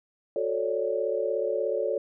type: chord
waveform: sine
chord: D major seventh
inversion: first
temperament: just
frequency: 367.1 / 440.5 / 550.6 / 587.3 Hz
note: F#4 / A4 / C#5 / D5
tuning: -14 / +2 / -12 / 0 cents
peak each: -33 / -29 / -29 / -32 dBFS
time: 0.36-1.98 s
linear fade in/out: 2 ms
effects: none